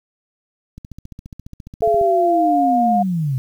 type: click train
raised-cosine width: 5 ms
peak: -22 dBFS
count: 19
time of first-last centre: 0.78-2.013 s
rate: 14.6 Hz
type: linear sweep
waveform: sine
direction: down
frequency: 441 to 124.5 Hz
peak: -17 dBFS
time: 1.82-3.38 s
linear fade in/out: 0 ms
type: tone with pitch glide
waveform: sine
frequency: 682 to 711.4 Hz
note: F5 to F5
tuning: -41 to +32 cents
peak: -14 dBFS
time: 1.82-3.03 s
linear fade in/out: 10 ms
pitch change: +73 cents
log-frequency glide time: 2.17-2.66 s
effects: 8-bit